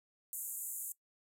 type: band-pass noise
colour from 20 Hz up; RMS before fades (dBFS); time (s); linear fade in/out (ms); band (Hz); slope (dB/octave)
white; -42; 0.33-0.92; 0; 6900 to 15000; 96
effects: noise-tail reverb RT60 0.1 s tail -19 dB re dry